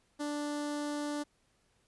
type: tone with notch filter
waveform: sawtooth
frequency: 293.7 Hz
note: D4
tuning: in tune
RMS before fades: -36 dBFS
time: 0.19-1.24 s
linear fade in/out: 20 ms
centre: 2400 Hz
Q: 1.7
effects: pink hiss -72 dBFS RMS until 1.87 s + resampled to 24000 Hz